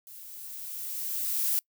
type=noise with level ramp; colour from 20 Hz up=violet; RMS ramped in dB=-47 to -26 dBFS; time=0.07-1.59 s; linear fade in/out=0 ms; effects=noise-tail reverb RT60 0.1 s tail -26 dB re dry